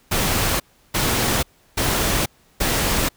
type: noise bursts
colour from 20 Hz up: pink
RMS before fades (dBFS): -20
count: 4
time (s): 0.11-3.09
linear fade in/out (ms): 10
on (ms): 490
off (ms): 340
effects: pink hiss -57 dBFS RMS until 3.16 s